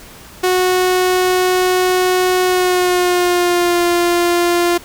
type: tone with pitch glide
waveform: sawtooth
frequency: 366.9 to 347.9 Hz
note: F#4 to F4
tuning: -15 to -7 cents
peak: -8 dBFS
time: 0.43-4.78 s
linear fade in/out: 10 ms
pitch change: -92 cents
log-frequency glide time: 2.44-3.84 s
effects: pink hiss -38 dBFS RMS until 4.84 s